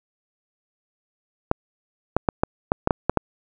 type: clicks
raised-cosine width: 1 ms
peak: -3 dBFS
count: 9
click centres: 1.514 / 2.166 / 2.288 / 2.435 / 2.719 / 2.874 / 2.908 / 3.096 / 3.173 s
effects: none